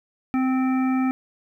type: harmonic tone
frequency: 260 Hz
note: C4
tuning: 11 cents flat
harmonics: 1 / 3 / 5 / 7 / 9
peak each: -19 / -31 / -33 / -40 / -37 dBFS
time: 0.34-1.11 s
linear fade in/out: 0 ms
effects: 10-bit